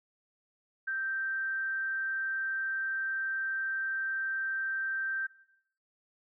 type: tone with amplitude modulation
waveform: sine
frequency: 1568 Hz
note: G6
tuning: in tune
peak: -29 dBFS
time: 0.87-5.27 s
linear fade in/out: 10 ms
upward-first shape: sine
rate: 259 Hz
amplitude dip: 30%
effects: noise-tail reverb RT60 0.7 s tail -17 dB re dry